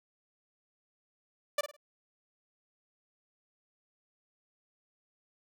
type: tone with echo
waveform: sawtooth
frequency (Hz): 587.3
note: D5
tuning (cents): 0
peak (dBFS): -22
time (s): 1.58-1.61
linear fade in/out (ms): 5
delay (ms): 52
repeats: 3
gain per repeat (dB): -11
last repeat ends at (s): 1.766
effects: none